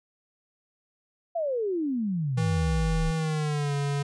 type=exponential sweep; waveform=sine; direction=down; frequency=698.5 to 34.64 Hz; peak=-25 dBFS; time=1.35-3.11 s; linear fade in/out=10 ms
type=tone with pitch glide; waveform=square; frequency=161.4 to 142.14 Hz; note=E3 to C#3; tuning=-36 to +44 cents; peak=-26 dBFS; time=2.37-4.03 s; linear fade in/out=10 ms; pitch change=-220 cents; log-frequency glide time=3.15-3.74 s
effects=resampled to 22050 Hz